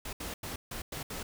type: noise bursts at uneven times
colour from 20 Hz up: pink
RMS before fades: -39 dBFS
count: 6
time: 0.05-0.13 / 0.2-0.34 / 0.43-0.56 / 0.71-0.82 / 0.92-1.03 / 1.1-1.23 s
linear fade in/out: 5 ms
effects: none